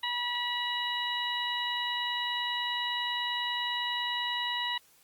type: harmonic tone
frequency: 970 Hz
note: B5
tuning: 31 cents flat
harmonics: 1 / 2 / 3 / 4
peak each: -35 / -35 / -35 / -35 dBFS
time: 0.03-4.78 s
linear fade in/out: 5 ms
effects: white hiss -62 dBFS RMS until 5.03 s + Opus 32 kbps